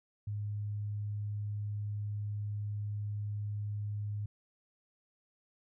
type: tone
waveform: sine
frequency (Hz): 103.83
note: G#2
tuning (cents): 0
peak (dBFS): -34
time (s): 0.27-4.26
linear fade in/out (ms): 5
effects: none